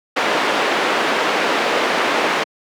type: band-pass noise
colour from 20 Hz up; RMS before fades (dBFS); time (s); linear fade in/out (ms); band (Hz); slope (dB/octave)
pink; -18; 0.16-2.44; 10; 370 to 2800; 12
effects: high-pass 200 Hz 12 dB/octave